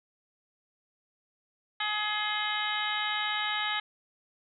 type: harmonic tone with a mistuned harmonic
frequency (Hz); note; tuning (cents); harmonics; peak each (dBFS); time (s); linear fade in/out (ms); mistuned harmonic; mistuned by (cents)
421.3; G#4; +25; 2 / 3 / 4 / 5 / 6 / 7 / 8 / 9; -36 / -36 / -35 / -35 / -43 / -36 / -42 / -36; 1.8-3.8; 5; 7; +57
effects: none

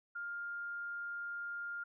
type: tone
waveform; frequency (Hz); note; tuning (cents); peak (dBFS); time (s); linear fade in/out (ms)
sine; 1405; F6; +10; -39; 0.15-1.84; 10
effects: none

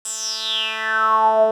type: tone with band-pass filter sweep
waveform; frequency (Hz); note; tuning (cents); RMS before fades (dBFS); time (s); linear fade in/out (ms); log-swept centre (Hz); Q
10% pulse; 220; A3; 0; -19; 0.05-1.51; 2; 8400 to 550; 8
effects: none

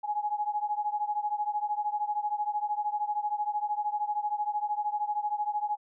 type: beating tone pair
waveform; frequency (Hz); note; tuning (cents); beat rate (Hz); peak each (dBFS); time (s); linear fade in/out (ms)
sine; 832 / 845; G#5 / G#5; +3 / +30; 13; -30 / -32; 0.03-5.77; 20
effects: none

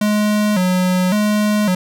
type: tone with vibrato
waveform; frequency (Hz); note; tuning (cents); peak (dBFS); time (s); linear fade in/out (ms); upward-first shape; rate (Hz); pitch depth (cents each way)
square; 196; G3; 0; -14; 0.01-1.75; 5; square; 0.9; 120
effects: none

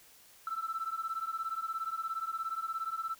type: beating tone pair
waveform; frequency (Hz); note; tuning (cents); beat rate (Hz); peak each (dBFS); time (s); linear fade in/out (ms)
sine; 1318.5 / 1335.5; E6 / E6; 0 / +22; 17; -36 / -36; 0.47-3.15; 2
effects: tanh soft clip ceiling -28 dBFS + white hiss -59 dBFS RMS until 3.19 s

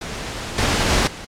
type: noise with level steps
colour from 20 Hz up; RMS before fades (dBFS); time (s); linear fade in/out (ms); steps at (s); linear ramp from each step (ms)
pink; -29 / -19 / -17 / -34; 0.01-1.25; 5; 0.58 / 0.89 / 1.07; 2
effects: low-pass 7000 Hz 12 dB/octave + AAC 64 kbps

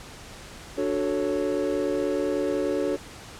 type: chord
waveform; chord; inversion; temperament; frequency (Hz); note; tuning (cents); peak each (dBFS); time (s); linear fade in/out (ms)
triangle; D major seventh; none; equal; 293.7 / 370 / 440 / 554.4; D4 / F#4 / A4 / C#5; 0 / 0 / 0 / 0; -27; 0.77-2.97; 20
effects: pink hiss -43 dBFS RMS until 3.39 s + low-pass 9000 Hz 12 dB/octave

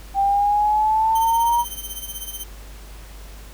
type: exponential sweep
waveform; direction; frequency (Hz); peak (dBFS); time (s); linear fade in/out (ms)
sine; up; 784 to 956; -15; 0.14-1.65; 50
type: tone with tremolo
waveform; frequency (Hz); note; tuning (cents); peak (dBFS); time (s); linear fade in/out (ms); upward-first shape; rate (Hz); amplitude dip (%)
5% pulse; 3100; G7; -20; -19; 1.15-2.44; 5; sine; 16; 75
effects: added 50 Hz sine -37 dBFS peak until 3.53 s + pink hiss -45 dBFS RMS until 3.53 s

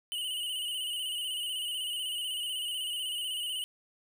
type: tone with vibrato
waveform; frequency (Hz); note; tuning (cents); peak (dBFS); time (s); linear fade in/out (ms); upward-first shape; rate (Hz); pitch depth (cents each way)
square; 2960; F#7; 0; -33; 0.12-3.64; 0; square; 16; 48
effects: none

